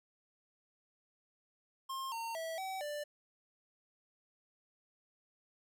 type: tone with pitch steps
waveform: square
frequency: 1065 / 915 / 652 / 763 / 590 Hz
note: C6 / A#5 / E5 / G5 / D5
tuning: +30 / -32 / -19 / -47 / +8 cents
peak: -39 dBFS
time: 1.89-3.04 s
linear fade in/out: 10 ms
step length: 230 ms
effects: none